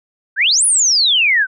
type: exponential two-way sweep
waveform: sine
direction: up then down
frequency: 1475 to 10240 to 1475 Hz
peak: -10 dBFS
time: 0.36-1.47 s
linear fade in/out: 50 ms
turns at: 0.65 s
effects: none